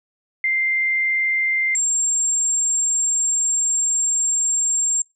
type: tone pair in turn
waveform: sine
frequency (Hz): 2093 / 7431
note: C7 / A#8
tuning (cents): 0 / -6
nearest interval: octave + minor seventh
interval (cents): 2194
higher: second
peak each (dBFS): -17 / -17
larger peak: neither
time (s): 0.44-1.75 / 1.75-5.02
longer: second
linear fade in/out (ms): 2
effects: noise-tail reverb RT60 0.2 s tail -24 dB re dry